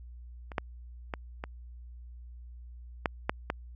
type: clicks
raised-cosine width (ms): 0.5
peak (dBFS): -27 / -13 / -18 / -21 / -11 / -11 / -14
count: 7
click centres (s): 0.518 / 0.582 / 1.138 / 1.439 / 3.058 / 3.295 / 3.501
effects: added 60 Hz sine -44 dBFS peak until 3.75 s